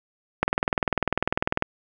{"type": "click train", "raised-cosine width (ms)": 0.5, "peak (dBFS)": -5, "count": 25, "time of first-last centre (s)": [0.43, 1.624], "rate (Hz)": 20.1, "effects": []}